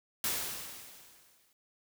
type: noise with exponential decay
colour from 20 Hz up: white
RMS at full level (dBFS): -31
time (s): 0.24-1.53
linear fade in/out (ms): 1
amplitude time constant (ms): 280
effects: none